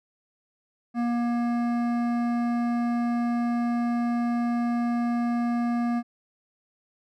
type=tone with hard clipping; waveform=sine; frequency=237.9 Hz; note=A#3; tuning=35 cents sharp; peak=-25 dBFS; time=0.94-6.03 s; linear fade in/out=50 ms; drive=13 dB; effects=none